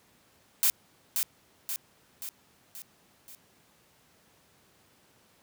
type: noise with echo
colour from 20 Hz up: blue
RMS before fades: -23 dBFS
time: 0.63-0.7 s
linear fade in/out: 0 ms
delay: 530 ms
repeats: 5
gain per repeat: -5 dB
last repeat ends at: 3.35 s
effects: pink hiss -63 dBFS RMS until 5.42 s + high-pass 100 Hz 12 dB/octave